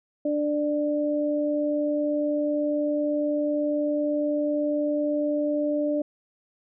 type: tone pair together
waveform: sine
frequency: 295 / 593 Hz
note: D4 / D5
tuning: +8 / +17 cents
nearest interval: octave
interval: 1209 cents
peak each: -25 dBFS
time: 0.25-6.02 s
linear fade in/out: 5 ms
effects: none